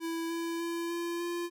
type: tone with pitch steps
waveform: square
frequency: 330.7 / 334.3 / 338 / 341.8 / 345.5 Hz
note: E4 / E4 / E4 / F4 / F4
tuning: +6 / +24 / +43 / -37 / -19 cents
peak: -33 dBFS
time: 0-1.5 s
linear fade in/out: 50 ms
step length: 300 ms
effects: none